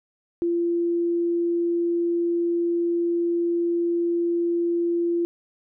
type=tone; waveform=sine; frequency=342.5 Hz; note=F4; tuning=34 cents flat; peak=-20 dBFS; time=0.42-5.25 s; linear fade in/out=0 ms; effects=none